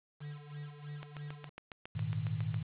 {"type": "tone with tremolo", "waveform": "triangle", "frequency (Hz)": 146.83, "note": "D3", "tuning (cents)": 0, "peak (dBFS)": -38, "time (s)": [0.2, 1.5], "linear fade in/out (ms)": 20, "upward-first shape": "sine", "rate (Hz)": 3.1, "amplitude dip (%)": 75}
{"type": "click train", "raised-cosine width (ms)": 0.3, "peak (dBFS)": -28, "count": 12, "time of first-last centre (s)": [1.03, 2.543], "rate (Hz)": 7.27}
{"type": "chord", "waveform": "sine", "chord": "Ab suspended second", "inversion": "none", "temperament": "just", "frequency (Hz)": [103.83, 116.8, 155.74], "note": ["Ab2", "Bb2", "Eb3"], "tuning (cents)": [0, 4, 2], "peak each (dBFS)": -37, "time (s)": [1.95, 2.63], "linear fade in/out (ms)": 10}
{"effects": ["resampled to 8000 Hz", "9-bit"]}